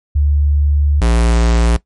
sine / square tone pair in turn, 72.7 / 57.92 Hz, D2 / A#1, -17 / -10 cents, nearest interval major third, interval 393 cents, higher first, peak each -10 dBFS, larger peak neither, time 0.15-1.01 / 1.01-1.77 s, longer first, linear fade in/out 10 ms, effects noise-tail reverb RT60 0.1 s tail -17 dB re dry + MP3 48 kbps

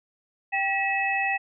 sine tone cluster, 784 / 1928 / 2593 Hz, G5 / B6 / E7, 0 / -42 / -29 cents, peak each -27 dBFS, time 0.52-1.38 s, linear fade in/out 20 ms, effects none

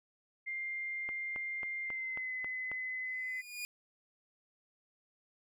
sine tone with pitch glide, 2100 to 2028 Hz, C7 to B6, +6 to +45 cents, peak -36 dBFS, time 0.46-3.42 s, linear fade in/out 20 ms, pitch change -61 cents, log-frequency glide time 1.84-2.33 s
click train, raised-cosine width 0.5 ms, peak -30 dBFS, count 7, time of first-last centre 1.09-2.716 s, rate 3.69 Hz
sawtooth tone with exponential growth, 2440 Hz, D#7, 34 cents flat, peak -33 dBFS, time 3.05-3.65 s, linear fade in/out 0 ms, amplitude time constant 130 ms
effects none

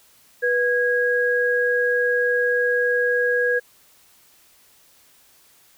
sine tone pair together, 489.4 / 1646.1 Hz, B4 / G#6, -16 / -16 cents, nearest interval octave + major sixth, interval 2100 cents, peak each -20 dBFS, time 0.42-3.6 s, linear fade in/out 20 ms, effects white hiss -55 dBFS RMS until 5.77 s

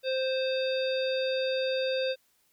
harmonic tone, 523.3 Hz, C5, in tune, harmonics 1 / 3 / 5 / 7 / 9, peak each -27 / -40 / -38 / -37 / -41 dBFS, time 0.03-2.16 s, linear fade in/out 50 ms, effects white hiss -69 dBFS RMS until 2.52 s

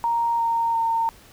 sine tone with pitch steps, 932.3 / 922.7 / 913.1 Hz, A#5 / A#5 / A#5, 0 / -18 / -36 cents, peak -19 dBFS, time 0.04-1.09 s, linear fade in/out 0 ms, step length 350 ms, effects pink hiss -50 dBFS RMS until 1.32 s

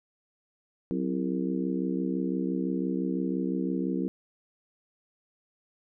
harmonic tone with a mistuned harmonic, 65.9 Hz, C2, 13 cents sharp, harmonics 3 / 4 / 5 / 6 / 7, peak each -31 / -31 / -32 / -39 / -39 dBFS, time 0.91-4.08 s, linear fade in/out 0 ms, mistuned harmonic 3, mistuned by -110 cents, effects none

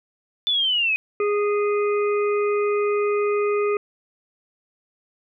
sine linear sweep, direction down, 3520 to 2489 Hz, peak -18 dBFS, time 0.47-0.96 s, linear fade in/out 0 ms
harmonic tone, 412.8 Hz, G#4, 10 cents flat, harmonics 1 / 3 / 5 / 6, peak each -19 / -28 / -36 / -34 dBFS, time 1.2-3.77 s, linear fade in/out 2 ms
effects none

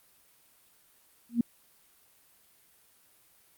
sine tone with exponential growth, 235.7 Hz, A#3, 19 cents sharp, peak -18 dBFS, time 1.29-1.41 s, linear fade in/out 5 ms, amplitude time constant 25 ms, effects white hiss -63 dBFS RMS until 3.57 s + Opus 32 kbps

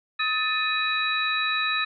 sine tone cluster, 1268 / 1767 / 2494 / 3901 Hz, D#6 / A6 / D#7 / B7, +32 / +7 / +3 / -22 cents, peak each -28 dBFS, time 0.19-1.85 s, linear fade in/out 10 ms, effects none

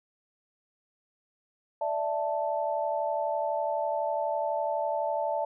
sine chord, D suspended second, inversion none, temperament equal, 587.3 / 659.3 / 880 Hz, D5 / E5 / A5, 0 / 0 / 0 cents, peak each -31 dBFS, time 1.81-5.45 s, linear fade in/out 5 ms, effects none

